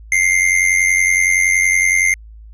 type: tone with amplitude modulation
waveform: square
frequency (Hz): 2102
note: C7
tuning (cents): +7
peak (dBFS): -9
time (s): 0.12-2.14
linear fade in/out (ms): 2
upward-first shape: sine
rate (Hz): 90.7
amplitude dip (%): 70
effects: added 54 Hz sine -35 dBFS peak until 2.53 s + resampled to 24000 Hz